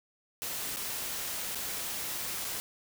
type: noise with dropouts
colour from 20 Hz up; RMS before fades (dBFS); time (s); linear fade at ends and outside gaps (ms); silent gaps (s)
white; -36; 0.42-2.6; 0; 0.762-0.769 / 1.548-1.555 / 2.446-2.449
effects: none